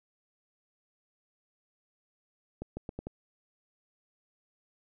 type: accelerating click train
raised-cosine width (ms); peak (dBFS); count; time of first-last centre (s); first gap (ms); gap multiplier
2; -24; 5; 2.62-3.07; 150; 0.81
effects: none